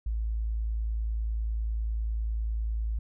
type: tone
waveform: sine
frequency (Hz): 55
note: A1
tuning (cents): 0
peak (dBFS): -27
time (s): 0.06-2.99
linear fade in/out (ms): 5
effects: none